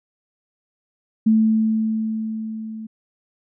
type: tone with level ramp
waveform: sine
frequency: 220 Hz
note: A3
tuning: in tune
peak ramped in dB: -11 to -30 dBFS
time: 1.26-2.87 s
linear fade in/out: 10 ms
effects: none